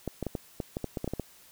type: clicks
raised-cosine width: 2 ms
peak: -18 dBFS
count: 12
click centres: 0.077 / 0.227 / 0.267 / 0.352 / 0.602 / 0.769 / 0.843 / 0.972 / 1.044 / 1.077 / 1.136 / 1.197 s
effects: white hiss -56 dBFS RMS until 1.51 s